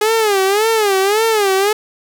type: tone with vibrato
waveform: sawtooth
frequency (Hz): 415.3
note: G#4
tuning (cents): 0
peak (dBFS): -8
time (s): 0.01-1.73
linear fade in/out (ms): 5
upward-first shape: sine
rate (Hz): 1.8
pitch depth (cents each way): 150
effects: none